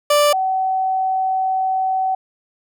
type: tone pair in turn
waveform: 30% pulse / sine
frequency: 587.3 / 757.8 Hz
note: D5 / F#5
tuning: 0 / +41 cents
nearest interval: major third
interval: 441 cents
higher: second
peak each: -9 / -16 dBFS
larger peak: first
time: 0.1-0.33 / 0.33-2.15 s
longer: second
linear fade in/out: 5 ms
effects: none